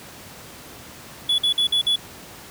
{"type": "tone bursts", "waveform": "triangle", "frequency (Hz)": 3415, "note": "G#7", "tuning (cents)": 48, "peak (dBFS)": -15, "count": 5, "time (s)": [1.29, 1.959], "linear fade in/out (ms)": 5, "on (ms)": 93, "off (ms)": 51, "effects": ["pink hiss -41 dBFS RMS until 2.5 s", "high-pass 80 Hz 12 dB/octave"]}